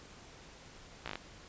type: slowing click train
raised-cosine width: 0.3 ms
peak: -22 dBFS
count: 6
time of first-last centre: 1.06-1.156 s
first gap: 16 ms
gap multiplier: 1.09
effects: pink hiss -54 dBFS RMS until 1.48 s + resampled to 16000 Hz